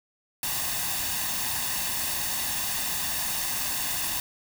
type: noise with comb filter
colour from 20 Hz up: white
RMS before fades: -29 dBFS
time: 0.43-4.2 s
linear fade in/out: 2 ms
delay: 1.1 ms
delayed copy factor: +0.6
effects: none